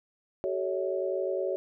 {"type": "tone cluster", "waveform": "sine", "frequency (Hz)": [379.8, 431.3, 560, 648], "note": ["F#4", "A4", "C#5", "E5"], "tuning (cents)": [45, -35, 18, -30], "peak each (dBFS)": [-31, -37, -31, -37], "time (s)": [0.44, 1.56], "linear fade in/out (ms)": 0, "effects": []}